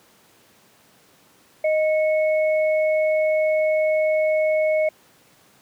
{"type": "tone pair together", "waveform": "sine", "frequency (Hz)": [622.3, 2199], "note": ["D#5", "C#7"], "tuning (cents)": [0, -14], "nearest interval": "octave + minor seventh", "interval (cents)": 2186, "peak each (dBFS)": [-17, -28], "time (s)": [1.64, 4.89], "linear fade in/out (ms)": 5, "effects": ["pink hiss -55 dBFS RMS until 5.61 s", "high-pass 150 Hz 12 dB/octave"]}